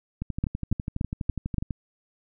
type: two click trains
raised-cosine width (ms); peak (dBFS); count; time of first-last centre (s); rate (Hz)
5; -17 / -12; 19 / 5; 0.22-1.708 / 0.44-1.583; 12.1 / 3.5
effects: none